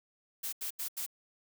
blue noise bursts, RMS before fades -37 dBFS, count 4, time 0.43-1.064 s, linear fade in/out 10 ms, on 97 ms, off 82 ms, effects none

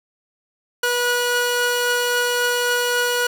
sawtooth tone pair together, 486.9 / 1457 Hz, B4 / F#6, -25 / -27 cents, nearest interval octave + perfect fifth, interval 1898 cents, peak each -17 dBFS, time 0.83-3.27 s, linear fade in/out 5 ms, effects none

